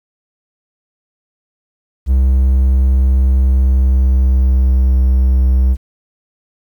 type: tone with pitch glide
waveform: triangle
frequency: 65.41 to 64.43 Hz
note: C2 to C2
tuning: 0 to -26 cents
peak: -6 dBFS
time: 2.06-5.77 s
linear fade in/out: 50 ms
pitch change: -26 cents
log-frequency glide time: 3.45-5.04 s
effects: 8-bit